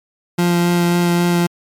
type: tone with vibrato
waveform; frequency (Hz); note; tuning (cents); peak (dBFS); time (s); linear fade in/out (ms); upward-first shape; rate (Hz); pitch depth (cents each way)
30% pulse; 173.9; F3; -7; -10; 0.38-1.47; 10; sine; 3.7; 10
effects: MP3 96 kbps